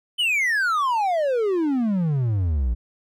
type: exponential sweep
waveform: triangle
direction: down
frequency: 3081 to 55.2 Hz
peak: -17 dBFS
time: 0.18-2.75 s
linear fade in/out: 20 ms
effects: none